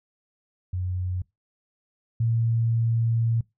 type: tone pair in turn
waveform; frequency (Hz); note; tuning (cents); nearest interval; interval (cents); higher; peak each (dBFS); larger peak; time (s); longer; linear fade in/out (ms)
sine; 91.1 / 115.03; F#2 / A#2; -26 / -23; major third; 403; second; -25 / -20; second; 0.73-1.22 / 2.2-3.41; second; 5
effects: noise-tail reverb RT60 0.2 s tail -23 dB re dry